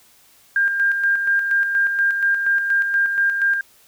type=tone with tremolo; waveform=sine; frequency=1601 Hz; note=G6; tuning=36 cents sharp; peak=-14 dBFS; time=0.56-3.61 s; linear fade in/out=2 ms; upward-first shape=square; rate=4.2 Hz; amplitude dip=45%; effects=white hiss -53 dBFS RMS until 3.87 s